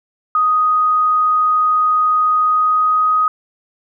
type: tone with pitch glide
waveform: sine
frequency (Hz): 1247 to 1254.2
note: D#6 to D#6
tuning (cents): +3 to +13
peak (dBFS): -11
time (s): 0.35-3.28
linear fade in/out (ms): 2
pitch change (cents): +10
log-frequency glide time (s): 2.41-3.12
effects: none